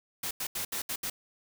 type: noise bursts at uneven times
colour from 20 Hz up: white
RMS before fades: -34 dBFS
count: 6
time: 0.23-0.31 / 0.4-0.47 / 0.55-0.65 / 0.72-0.82 / 0.89-0.96 / 1.03-1.1 s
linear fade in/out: 5 ms
effects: none